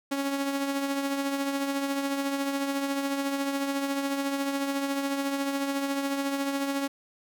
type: tone with tremolo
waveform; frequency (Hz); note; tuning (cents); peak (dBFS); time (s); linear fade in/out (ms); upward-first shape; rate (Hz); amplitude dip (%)
sawtooth; 277.2; C#4; 0; -21; 0.11-6.88; 10; triangle; 14; 50
effects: none